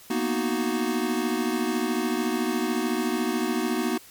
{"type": "chord", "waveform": "square", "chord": "B major seventh", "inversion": "third", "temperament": "equal", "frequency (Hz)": [233.1, 246.9, 311.1, 370], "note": ["A#3", "B3", "D#4", "F#4"], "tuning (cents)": [0, 0, 0, 0], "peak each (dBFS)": -30, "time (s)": [0.1, 3.98], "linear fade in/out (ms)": 5, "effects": ["white hiss -49 dBFS RMS until 4.1 s", "MP3 96 kbps"]}